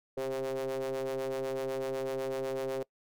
square ring-modulated tone, 67 Hz, C2, 42 cents sharp, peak -30 dBFS, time 0.17-2.83 s, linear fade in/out 5 ms, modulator 465 Hz, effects noise-tail reverb RT60 0.1 s tail -23 dB re dry

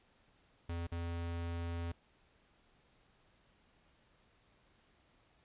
square tone with dropouts, 85 Hz, F2, 46 cents flat, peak -38 dBFS, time 0.69-1.92 s, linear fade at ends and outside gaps 5 ms, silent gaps 0.869-0.918 s, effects pink hiss -70 dBFS RMS until 5.44 s + resampled to 8000 Hz

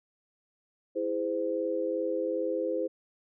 sine chord, E augmented, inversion none, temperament just, 329.6 / 412 / 515 Hz, E4 / G#4 / B#4, 0 / -14 / -28 cents, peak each -33 / -34 / -30 dBFS, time 0.95-2.88 s, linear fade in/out 20 ms, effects none

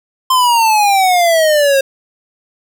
square exponential sweep, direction down, 1046.5 to 535 Hz, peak -9 dBFS, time 0.3-1.81 s, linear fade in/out 5 ms, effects none

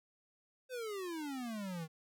square exponential sweep, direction down, 523.3 to 154.9 Hz, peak -40 dBFS, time 0.69-1.88 s, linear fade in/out 50 ms, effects none

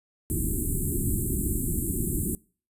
pink band-stop noise, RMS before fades -27 dBFS, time 0.3-2.35 s, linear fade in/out 0 ms, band 390 to 7700 Hz, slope 96 dB/octave, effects noise-tail reverb RT60 0.4 s tail -24 dB re dry + resampled to 32000 Hz

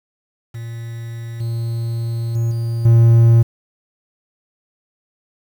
triangle tone with level steps, 115.8 Hz, A#2, 11 cents flat, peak -24 / -17 / -13 / -16 / -5 dBFS, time 0.54-3.43 s, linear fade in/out 10 ms, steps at 1.4 / 2.35 / 2.51 / 2.85 s, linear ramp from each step 5 ms, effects 7-bit

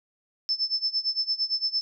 sine tone with tremolo, 5274 Hz, E8, in tune, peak -21 dBFS, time 0.49-1.81 s, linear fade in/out 0 ms, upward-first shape sine, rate 8.8 Hz, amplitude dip 90%, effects none

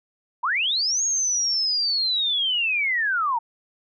sine linear two-way sweep, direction up then down, 880 to 6645 to 880 Hz, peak -20 dBFS, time 0.43-3.39 s, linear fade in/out 10 ms, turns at 1.03 s, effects none

